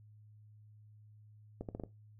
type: accelerating click train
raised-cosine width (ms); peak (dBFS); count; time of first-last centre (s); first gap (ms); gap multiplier
2; -27; 5; 1.61-1.837; 78; 0.79
effects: noise-tail reverb RT60 0.2 s tail -17 dB re dry + added 106 Hz sine -56 dBFS peak until 2.19 s